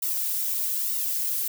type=noise with flanger; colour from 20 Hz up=violet; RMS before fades=-27 dBFS; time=0.02-1.48 s; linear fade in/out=5 ms; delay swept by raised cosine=1.2 to 2.8 ms; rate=1.1 Hz; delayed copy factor=-0.65; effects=none